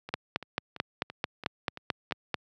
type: two click trains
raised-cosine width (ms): 0.3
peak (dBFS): -24 / -11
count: 7 / 11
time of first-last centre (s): 0.09-2.11 / 0.14-2.343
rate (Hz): 2.97 / 4.54
effects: high-pass 100 Hz 12 dB/octave